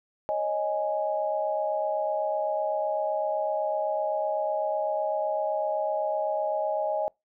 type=chord; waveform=sine; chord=C# suspended second; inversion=none; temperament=equal; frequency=554.4 / 622.3 / 830.6 Hz; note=C#5 / D#5 / G#5; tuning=0 / 0 / 0 cents; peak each=-33 / -27 / -30 dBFS; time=0.29-7.08 s; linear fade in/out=0 ms; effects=noise-tail reverb RT60 0.2 s tail -26 dB re dry